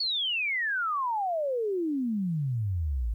sine exponential sweep, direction down, 4517 to 51.91 Hz, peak -26 dBFS, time 0-3.14 s, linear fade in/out 5 ms, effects 11-bit

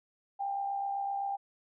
sine tone with amplitude modulation, 795 Hz, G5, 24 cents sharp, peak -29 dBFS, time 0.39-1.37 s, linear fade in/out 20 ms, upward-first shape sine, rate 67.8 Hz, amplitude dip 45%, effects none

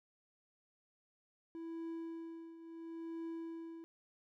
triangle tone with tremolo, 330 Hz, E4, 2 cents sharp, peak -38 dBFS, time 1.55-3.84 s, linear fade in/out 0 ms, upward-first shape triangle, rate 0.73 Hz, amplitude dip 75%, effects none

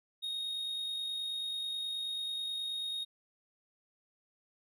triangle tone with amplitude modulation, 3729 Hz, A#7, in tune, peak -32 dBFS, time 0.22-3.05 s, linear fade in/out 20 ms, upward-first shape sine, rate 49.3 Hz, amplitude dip 30%, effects none

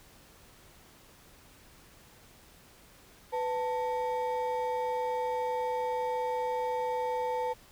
triangle ring-modulated tone, 693 Hz, F5, 14 cents flat, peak -24 dBFS, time 3.32-7.54 s, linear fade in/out 20 ms, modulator 195 Hz, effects pink hiss -57 dBFS RMS until 7.71 s

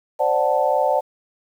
sine chord, D dominant seventh, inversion third, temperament equal, 523.3 / 587.3 / 740 / 880 Hz, C5 / D5 / F#5 / A5, 0 / 0 / 0 / 0 cents, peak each -22 / -20 / -22 / -22 dBFS, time 0.19-1.01 s, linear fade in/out 20 ms, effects 8-bit

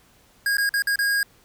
square tone with dropouts, 1632 Hz, G#6, 31 cents flat, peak -20 dBFS, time 0.46-1.23 s, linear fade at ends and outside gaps 2 ms, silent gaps 0.57-0.582 / 0.692-0.739 / 0.822-0.871 / 0.958-0.989 s, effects pink hiss -57 dBFS RMS until 1.44 s

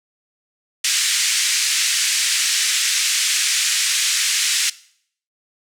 white band-pass noise, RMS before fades -19 dBFS, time 0.84-4.7 s, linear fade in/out 5 ms, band 1800 to 8300 Hz, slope 24 dB/octave, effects noise-tail reverb RT60 0.6 s tail -19 dB re dry

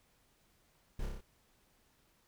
brown noise with echo, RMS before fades -38 dBFS, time 0.99-1.06 s, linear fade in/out 5 ms, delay 30 ms, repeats 5, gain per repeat -2 dB, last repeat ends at 1.21 s, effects pink hiss -71 dBFS RMS until 2.27 s

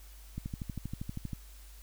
click train, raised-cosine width 5 ms, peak -24 dBFS, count 13, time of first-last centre 0.38-1.332 s, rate 12.6 Hz, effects added 50 Hz sine -49 dBFS peak until 1.82 s + white hiss -58 dBFS RMS until 1.82 s

